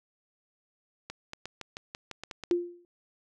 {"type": "clicks", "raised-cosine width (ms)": 0.2, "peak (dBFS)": -21, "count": 11, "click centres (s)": [1.1, 1.334, 1.456, 1.613, 1.769, 1.949, 2.113, 2.236, 2.312, 2.437, 2.512]}
{"type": "tone with exponential decay", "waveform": "sine", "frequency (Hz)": 349.2, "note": "F4", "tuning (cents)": 0, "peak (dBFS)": -20, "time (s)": [2.51, 2.85], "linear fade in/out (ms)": 1, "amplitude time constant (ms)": 72}
{"effects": []}